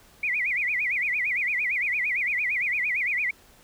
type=tone with vibrato; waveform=sine; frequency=2201 Hz; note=C#7; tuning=13 cents flat; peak=-23 dBFS; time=0.23-3.31 s; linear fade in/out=5 ms; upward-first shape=sine; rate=8.8 Hz; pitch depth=220 cents each way; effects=pink hiss -55 dBFS RMS until 3.63 s